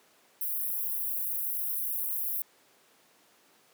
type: high-pass noise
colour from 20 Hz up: white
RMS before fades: -32 dBFS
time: 0.41-2.42 s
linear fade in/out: 2 ms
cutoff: 11000 Hz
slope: 48 dB/octave
effects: pink hiss -62 dBFS RMS until 3.73 s + high-pass 300 Hz 12 dB/octave